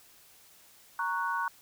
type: chord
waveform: sine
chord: F# major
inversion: first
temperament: equal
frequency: 932.3 / 1108.7 / 1480 Hz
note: A#5 / C#6 / F#6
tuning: 0 / 0 / 0 cents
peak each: -33 dBFS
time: 0.99-1.48 s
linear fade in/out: 2 ms
effects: white hiss -58 dBFS RMS until 1.61 s